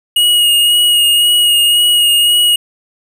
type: tone with vibrato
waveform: square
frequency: 2880 Hz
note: F#7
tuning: 47 cents flat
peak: -8 dBFS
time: 0.16-2.56 s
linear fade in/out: 5 ms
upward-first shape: sine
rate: 1.9 Hz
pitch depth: 19 cents each way
effects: none

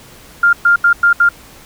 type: tone bursts at uneven times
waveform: sine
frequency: 1400 Hz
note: F6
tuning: 4 cents sharp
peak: -6 dBFS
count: 5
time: 0.43-0.53 / 0.65-0.76 / 0.84-0.93 / 1.03-1.13 / 1.2-1.29 s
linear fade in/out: 5 ms
effects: pink hiss -40 dBFS RMS until 1.65 s

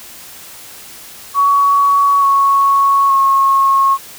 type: tone with pitch steps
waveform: sine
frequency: 1124 / 1106.6 / 1089.5 Hz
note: C#6 / C#6 / C#6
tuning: +24 / -3 / -30 cents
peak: -8 dBFS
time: 1.34-3.98 s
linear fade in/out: 50 ms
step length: 880 ms
effects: white hiss -35 dBFS RMS until 4.18 s

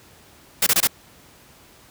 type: noise bursts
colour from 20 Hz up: white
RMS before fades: -17 dBFS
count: 4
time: 0.62-0.873 s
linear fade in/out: 5 ms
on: 46 ms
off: 23 ms
effects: pink hiss -50 dBFS RMS until 1.9 s + high-pass 60 Hz 12 dB/octave

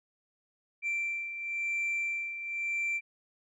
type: beating tone pair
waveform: sine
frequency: 2349 / 2349.96 Hz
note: D7 / D7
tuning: 0 / 0 cents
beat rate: 0.96 Hz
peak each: -36 / -30 dBFS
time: 0.82-3.01 s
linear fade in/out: 50 ms
effects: tanh soft clip ceiling -27 dBFS

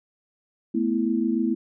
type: chord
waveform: sine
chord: A suspended second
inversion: none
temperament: equal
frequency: 220 / 246.9 / 329.6 Hz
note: A3 / B3 / E4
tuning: 0 / 0 / 0 cents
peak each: -25 dBFS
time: 0.74-1.55 s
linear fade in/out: 10 ms
effects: none

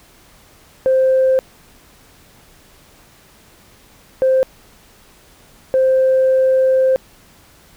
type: tone bursts at uneven times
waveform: sine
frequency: 523.3 Hz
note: C5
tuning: in tune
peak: -9 dBFS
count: 3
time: 0.86-1.39 / 4.22-4.43 / 5.74-6.96 s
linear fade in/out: 0 ms
effects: tanh soft clip ceiling -7 dBFS + pink hiss -48 dBFS RMS until 7.76 s

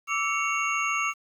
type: tone cluster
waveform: sine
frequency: 1162 / 1315 / 2228 / 2754 / 6550 Hz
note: D6 / E6 / C#7 / F7 / G#8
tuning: -19 / -5 / +8 / -25 / -25 cents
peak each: -29 / -31 / -30 / -30 / -37 dBFS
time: 0.07-1.14 s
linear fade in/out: 50 ms
effects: 9-bit

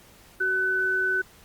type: tone pair together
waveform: sine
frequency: 376 / 1504 Hz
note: F#4 / F#6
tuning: +28 / +28 cents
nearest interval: 2 octaves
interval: 2400 cents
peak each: -31 / -22 dBFS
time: 0.4-1.22 s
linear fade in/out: 10 ms
effects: pink hiss -53 dBFS RMS until 1.44 s + Opus 48 kbps

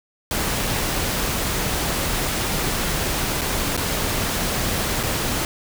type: noise with dropouts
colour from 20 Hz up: pink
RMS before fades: -23 dBFS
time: 0.31-5.45 s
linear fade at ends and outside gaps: 1 ms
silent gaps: 3.412-3.416 / 3.767-3.775 / 5.03-5.034 s
effects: none

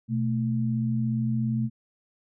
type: tone pair together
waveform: sine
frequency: 124.37 / 221.6 Hz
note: B2 / A3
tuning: +13 / +13 cents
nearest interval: minor seventh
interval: 1000 cents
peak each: -26 dBFS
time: 0.08-1.7 s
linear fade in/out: 50 ms
effects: none

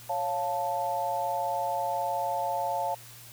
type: chord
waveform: sine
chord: Db augmented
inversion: none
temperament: equal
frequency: 554.4 / 698.5 / 880 Hz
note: Db5 / F5 / A5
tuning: 0 / 0 / 0 cents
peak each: -34 / -31 / -30 dBFS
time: 0.09-2.95 s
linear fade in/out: 10 ms
effects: added 118 Hz sine -52 dBFS peak until 3.32 s + white hiss -49 dBFS RMS until 3.32 s

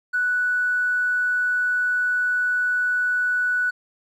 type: tone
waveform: triangle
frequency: 1480 Hz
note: F#6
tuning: in tune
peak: -15 dBFS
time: 0.13-3.71 s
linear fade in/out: 20 ms
effects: tanh soft clip ceiling -17 dBFS

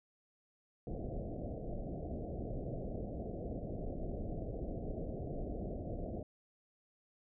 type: low-pass noise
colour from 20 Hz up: pink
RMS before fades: -41 dBFS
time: 0.87-6.23 s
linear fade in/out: 2 ms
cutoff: 710 Hz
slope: 96 dB/octave
effects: none

